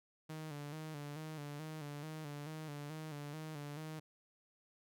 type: tone with vibrato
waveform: sawtooth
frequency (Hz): 150.9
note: D3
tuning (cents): +47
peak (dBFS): -40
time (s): 0.29-4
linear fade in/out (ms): 10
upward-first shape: square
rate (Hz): 2.3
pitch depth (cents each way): 64
effects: none